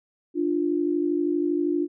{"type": "tone pair together", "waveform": "sine", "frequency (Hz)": [296.6, 349.2], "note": ["D4", "F4"], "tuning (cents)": [17, 0], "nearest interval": "minor third", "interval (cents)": 283, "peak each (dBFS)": -24, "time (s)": [0.34, 1.88], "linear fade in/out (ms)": 50, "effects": []}